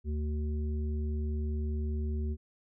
harmonic tone, 75 Hz, D2, 37 cents sharp, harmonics 1 / 3 / 5, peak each -30 / -40 / -44 dBFS, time 0.04-2.37 s, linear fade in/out 50 ms, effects none

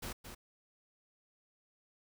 pink noise with echo, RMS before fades -42 dBFS, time 0.02-0.13 s, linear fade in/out 10 ms, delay 220 ms, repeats 1, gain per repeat -7 dB, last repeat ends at 0.35 s, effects none

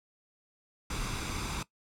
pink noise with comb filter, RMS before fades -35 dBFS, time 0.9-1.63 s, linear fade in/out 5 ms, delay 0.82 ms, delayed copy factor +0.5, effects noise-tail reverb RT60 0.1 s tail -18 dB re dry + low-pass 9000 Hz 12 dB/octave

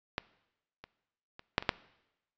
clicks, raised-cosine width 0.3 ms, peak -15 / -29 / -30 / -8 / -23 / -8 dBFS, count 6, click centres 0.181 / 0.84 / 1.394 / 1.581 / 1.625 / 1.692 s, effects noise-tail reverb RT60 0.9 s tail -20 dB re dry + resampled to 16000 Hz

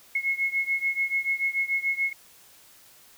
sine beating tone pair, 2172 / 2178.9 Hz, C#7 / C#7, -36 / -30 cents, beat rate 6.9 Hz, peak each -26 / -28 dBFS, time 0.15-2.13 s, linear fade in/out 5 ms, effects white hiss -54 dBFS RMS until 3.17 s

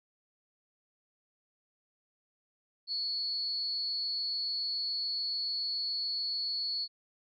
sine tone with amplitude modulation, 4400 Hz, C#8, 14 cents flat, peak -28 dBFS, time 2.87-6.88 s, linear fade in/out 50 ms, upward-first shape sine, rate 227 Hz, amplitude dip 70%, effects none

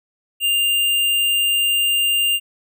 square tone, 2799 Hz, F7, 3 cents sharp, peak -16 dBFS, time 0.4-2.4 s, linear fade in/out 50 ms, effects none

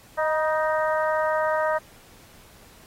harmonic tone with a mistuned harmonic, 311.1 Hz, D#4, in tune, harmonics 2 / 3 / 4 / 5 / 6, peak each -23 / -27 / -29 / -31 / -33 dBFS, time 0.17-1.79 s, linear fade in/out 20 ms, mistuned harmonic 3, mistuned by +31 cents, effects pink hiss -52 dBFS RMS until 2.86 s + AAC 48 kbps

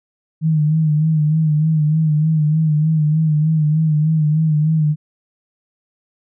sine tone with vibrato, 155 Hz, D#3, 6 cents flat, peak -12 dBFS, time 0.41-4.96 s, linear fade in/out 50 ms, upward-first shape sine, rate 3.3 Hz, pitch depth 56 cents each way, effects none

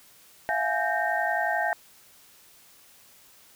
sine tone cluster, 667 / 718 / 835 / 1566 / 1840 Hz, E5 / F5 / G#5 / G6 / A#6, +20 / +48 / +9 / -2 / -23 cents, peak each -30 dBFS, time 0.49-1.73 s, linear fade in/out 0 ms, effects white hiss -55 dBFS RMS until 3.55 s

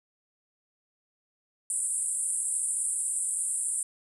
white band-pass noise, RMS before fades -30 dBFS, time 1.7-3.83 s, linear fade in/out 2 ms, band 8100 to 9900 Hz, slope 96 dB/octave, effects none

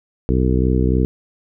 harmonic tone, 63.4 Hz, B1, 46 cents sharp, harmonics 1 / 2 / 3 / 4 / 5 / 6 / 7, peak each -17 / -20 / -22 / -23 / -24 / -25 / -25 dBFS, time 0.29-1.05 s, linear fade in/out 0 ms, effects none

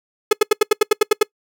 45% pulse tone bursts, 425.4 Hz, G#4, 42 cents sharp, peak -9 dBFS, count 10, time 0.31-1.23 s, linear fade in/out 5 ms, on 20 ms, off 80 ms, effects noise-tail reverb RT60 0.1 s tail -24 dB re dry

